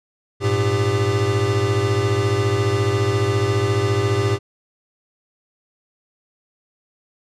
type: tone cluster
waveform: square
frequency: 101.4 / 115.9 / 398 Hz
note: G#2 / A#2 / G4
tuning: -41 / -10 / +26 cents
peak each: -22 dBFS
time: 0.4-4.39 s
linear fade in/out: 50 ms
effects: low-pass 7000 Hz 12 dB/octave